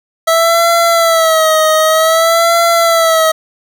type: tone with vibrato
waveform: 25% pulse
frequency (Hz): 652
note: E5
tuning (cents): -19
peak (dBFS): -4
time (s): 0.27-3.32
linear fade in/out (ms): 10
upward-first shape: sine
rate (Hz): 0.53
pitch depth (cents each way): 69
effects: none